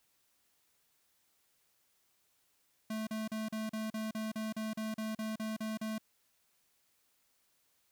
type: tone bursts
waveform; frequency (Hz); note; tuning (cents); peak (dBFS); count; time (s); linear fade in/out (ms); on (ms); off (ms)
square; 218.4; A3; -13; -36; 15; 2.9-5.982; 5; 170; 38
effects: white hiss -74 dBFS RMS until 7.91 s